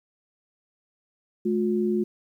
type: tone pair together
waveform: sine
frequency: 214.4 / 358.2 Hz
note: A3 / F4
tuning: -45 / +44 cents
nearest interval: major sixth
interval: 889 cents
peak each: -24 dBFS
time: 1.45-2.04 s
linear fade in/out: 10 ms
effects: 10-bit